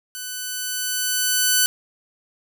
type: tone with level ramp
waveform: 5% pulse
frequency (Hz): 1500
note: F#6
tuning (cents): +23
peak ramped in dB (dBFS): -19 to -3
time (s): 0.15-1.66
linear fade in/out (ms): 0
effects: none